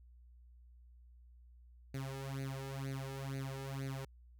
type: tone with flanger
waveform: sawtooth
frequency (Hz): 135.2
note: C#3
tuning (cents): -43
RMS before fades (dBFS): -42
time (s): 1.94-4.05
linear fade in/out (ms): 5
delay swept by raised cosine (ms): 0.46 to 2.36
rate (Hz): 2.1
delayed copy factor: +0.85
effects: added 60 Hz sine -57 dBFS peak until 4.39 s